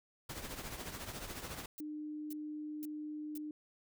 pink noise with tremolo, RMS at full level -42 dBFS, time 0.29-1.66 s, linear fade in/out 5 ms, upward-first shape triangle, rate 14 Hz, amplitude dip 65%
violet noise bursts, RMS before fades -48 dBFS, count 4, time 1.78-3.376 s, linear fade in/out 0 ms, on 24 ms, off 500 ms
sine tone, 302.4 Hz, D#4, 49 cents flat, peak -40 dBFS, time 1.8-3.51 s, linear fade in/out 2 ms
effects none

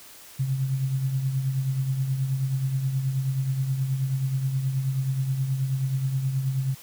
sine tone with tremolo, 133.4 Hz, C3, 34 cents sharp, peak -20 dBFS, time 0.39-6.75 s, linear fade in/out 10 ms, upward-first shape triangle, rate 9.4 Hz, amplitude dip 60%, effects white hiss -47 dBFS RMS until 6.82 s

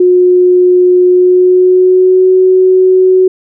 sine tone with pitch glide, 361.5 to 372.3 Hz, F#4 to F#4, -40 to +11 cents, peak -3 dBFS, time 0-3.28 s, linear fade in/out 5 ms, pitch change +51 cents, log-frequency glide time 1.07-2.29 s, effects none

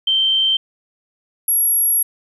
sine tone pair in turn, 3125 / 11272 Hz, G7 / F9, -6 / +15 cents, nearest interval octave + minor seventh, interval 2221 cents, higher second, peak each -13 dBFS, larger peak neither, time 0.07-0.57 / 1.48-2.03 s, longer second, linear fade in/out 5 ms, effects 9-bit

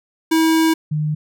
square / sine tone pair in turn, 322.3 / 152.11 Hz, E4 / D#3, -39 / -39 cents, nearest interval octave + minor second, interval 1300 cents, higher first, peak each -13 / -17 dBFS, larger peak first, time 0.31-0.74 / 0.91-1.15 s, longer first, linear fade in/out 10 ms, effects none

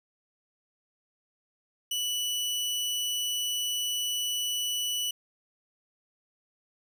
sawtooth tone, 2960 Hz, F#7, in tune, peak -25 dBFS, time 1.91-5.11 s, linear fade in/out 5 ms, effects none

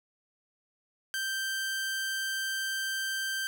sawtooth tone, 1566 Hz, G6, 2 cents flat, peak -27 dBFS, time 1.14-3.47 s, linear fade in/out 0 ms, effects none

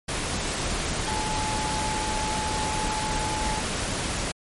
sine tone in noise, 861 Hz, A5, 38 cents flat, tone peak -29 dBFS, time 1.07-3.61 s, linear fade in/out 10 ms, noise pink, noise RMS -28 dBFS, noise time 0.08-4.32 s, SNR -4 dB, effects MP3 48 kbps

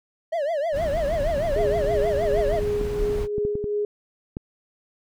triangle tone with vibrato, 616 Hz, D#5, 17 cents flat, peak -20 dBFS, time 0.32-2.6 s, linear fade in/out 10 ms, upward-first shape triangle, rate 6.4 Hz, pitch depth 220 cents each way
brown noise, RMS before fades -29 dBFS, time 0.72-3.28 s, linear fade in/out 50 ms
sine tone with tremolo, 415.3 Hz, G#4, in tune, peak -21 dBFS, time 1.56-3.85 s, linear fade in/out 2 ms, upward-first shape sine, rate 2.8 Hz, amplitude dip 45%
clicks, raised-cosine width 3 ms, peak -17 dBFS, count 6, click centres 2.813 / 3.382 / 3.451 / 3.554 / 3.642 / 4.369 s
effects none

